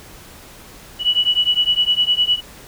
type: beating tone pair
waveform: sine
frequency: 2939 / 2948.8 Hz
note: F#7 / F#7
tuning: -12 / -7 cents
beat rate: 9.8 Hz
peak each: -17 / -17 dBFS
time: 0.99-2.41 s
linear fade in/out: 50 ms
effects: pink hiss -41 dBFS RMS until 2.67 s